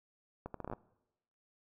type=accelerating click train; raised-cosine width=1 ms; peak=-27 dBFS; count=9; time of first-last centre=0.46-0.735 s; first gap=83 ms; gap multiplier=0.72; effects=noise-tail reverb RT60 0.9 s tail -21 dB re dry